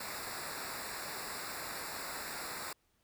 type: noise with comb filter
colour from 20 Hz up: pink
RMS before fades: -42 dBFS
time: 0-2.73 s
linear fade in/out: 5 ms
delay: 0.32 ms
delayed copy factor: -0.9
effects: pink hiss -75 dBFS RMS until 3.03 s